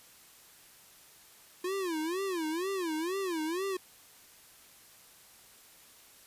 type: tone with vibrato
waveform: square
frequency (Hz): 349.2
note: F4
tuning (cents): 0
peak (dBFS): -32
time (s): 1.64-3.77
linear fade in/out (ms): 5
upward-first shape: sine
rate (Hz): 2.1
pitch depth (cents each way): 210
effects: white hiss -57 dBFS RMS until 6.26 s + resampled to 32000 Hz